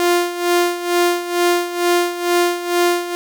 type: tone with tremolo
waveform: sawtooth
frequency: 350.1 Hz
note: F4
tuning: 4 cents sharp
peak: -8 dBFS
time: 0-3.15 s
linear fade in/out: 0 ms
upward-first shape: sine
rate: 2.2 Hz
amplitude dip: 75%
effects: none